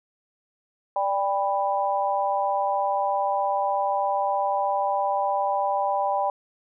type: chord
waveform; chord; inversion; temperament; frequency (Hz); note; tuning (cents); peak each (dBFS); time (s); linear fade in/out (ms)
sine; G major; second; equal with one note detuned; 587.3 / 795.4 / 987.8; D5 / G5 / B5; 0 / +25 / 0; -27 / -24 / -27; 0.96-6.3; 2
effects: none